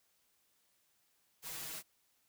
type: noise with comb filter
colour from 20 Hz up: white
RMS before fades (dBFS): -44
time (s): 1.42-1.83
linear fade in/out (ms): 50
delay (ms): 6.3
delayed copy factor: +0.95
effects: white hiss -75 dBFS RMS until 2.28 s